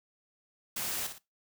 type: noise with echo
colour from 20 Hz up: white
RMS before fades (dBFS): -35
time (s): 0.76-1.07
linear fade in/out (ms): 5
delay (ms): 57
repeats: 2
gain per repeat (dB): -8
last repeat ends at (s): 1.184
effects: noise-tail reverb RT60 0.2 s tail -19 dB re dry